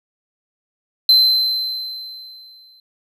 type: tone with exponential decay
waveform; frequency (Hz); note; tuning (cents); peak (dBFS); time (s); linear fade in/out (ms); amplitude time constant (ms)
triangle; 4081; C8; -44; -6; 1.09-2.8; 2; 370
effects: none